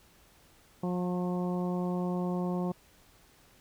harmonic tone with a mistuned harmonic, 179 Hz, F3, 43 cents sharp, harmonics 1 / 2 / 3 / 4 / 5 / 6, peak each -30 / -36 / -40 / -42 / -44 / -46 dBFS, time 0.83-2.72 s, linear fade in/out 5 ms, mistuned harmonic 6, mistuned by +17 cents, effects pink hiss -61 dBFS RMS until 3.6 s

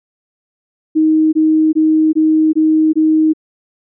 sine tone bursts, 313.7 Hz, D#4, 14 cents sharp, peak -8 dBFS, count 6, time 0.95-3.335 s, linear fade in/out 20 ms, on 380 ms, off 21 ms, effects none

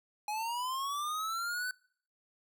square linear sweep, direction up, 830.6 to 1516 Hz, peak -34 dBFS, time 0.28-1.71 s, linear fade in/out 2 ms, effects noise-tail reverb RT60 0.6 s tail -26 dB re dry

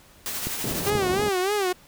white noise with tremolo, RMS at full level -29 dBFS, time 0.26-0.9 s, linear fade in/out 0 ms, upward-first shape sine, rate 12 Hz, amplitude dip 35%
click train, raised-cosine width 3 ms, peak -17 dBFS, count 4, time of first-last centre 0.47-1.195 s, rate 4.14 Hz
pink band-pass noise, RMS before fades -31 dBFS, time 0.64-1.29 s, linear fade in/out 2 ms, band 100 to 570 Hz, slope 12 dB/octave
sawtooth tone with vibrato, 390 Hz, G4, 9 cents flat, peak -18 dBFS, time 0.86-1.73 s, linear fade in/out 10 ms, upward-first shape sine, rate 3.3 Hz, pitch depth 130 cents each way
effects pink hiss -53 dBFS RMS until 1.87 s

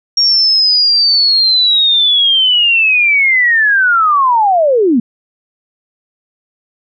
sine linear sweep, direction down, 5588 to 216 Hz, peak -7 dBFS, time 0.17-5 s, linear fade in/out 5 ms, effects none

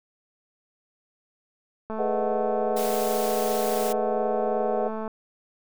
click train, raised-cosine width 1 ms, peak -20 dBFS, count 697, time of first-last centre 1.9-5.078 s, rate 219 Hz
sine chord, G# minor seventh, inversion none, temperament equal with one note detuned, 415.3 / 492.2 / 622.3 / 740 Hz, G#4 / B4 / D#5 / F#5, 0 / -6 / 0 / 0 cents, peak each -29 dBFS, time 1.98-4.89 s, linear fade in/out 20 ms
white noise, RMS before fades -35 dBFS, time 2.76-3.93 s, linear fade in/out 10 ms
effects none

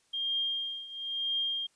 sine tone with tremolo, 3211 Hz, G7, 41 cents sharp, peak -27 dBFS, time 0.13-1.67 s, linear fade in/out 10 ms, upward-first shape triangle, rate 1 Hz, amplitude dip 85%, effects white hiss -69 dBFS RMS until 1.75 s + resampled to 22050 Hz

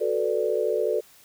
sine chord, B minor seventh, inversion second, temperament equal, 370 / 440 / 493.9 / 587.3 Hz, F#4 / A4 / B4 / D5, 0 / 0 / 0 / 0 cents, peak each -29 / -25 / -28 / -28 dBFS, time 0-1.01 s, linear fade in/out 20 ms, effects white hiss -54 dBFS RMS until 1.24 s

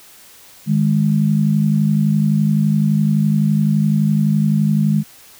sine tone pair together, 154.7 / 206.5 Hz, D#3 / G#3, -10 / -10 cents, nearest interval perfect fourth, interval 500 cents, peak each -15 dBFS, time 0.66-5.04 s, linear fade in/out 50 ms, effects white hiss -44 dBFS RMS until 5.39 s

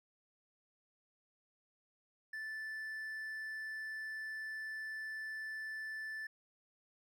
triangle tone, 1756 Hz, A6, 4 cents flat, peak -39 dBFS, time 2.33-6.27 s, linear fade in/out 5 ms, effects none

